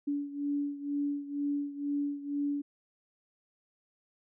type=beating tone pair; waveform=sine; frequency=286.1 / 288.2 Hz; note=D4 / D4; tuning=-45 / -33 cents; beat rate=2.1 Hz; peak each=-32 / -36 dBFS; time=0.07-2.62 s; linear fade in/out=10 ms; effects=none